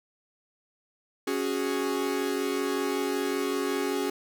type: chord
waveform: 45% pulse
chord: C# suspended fourth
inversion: none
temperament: equal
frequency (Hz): 277.2 / 370 / 415.3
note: C#4 / F#4 / G#4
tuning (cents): 0 / 0 / 0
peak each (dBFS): -31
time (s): 1.27-4.1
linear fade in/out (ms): 5
effects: none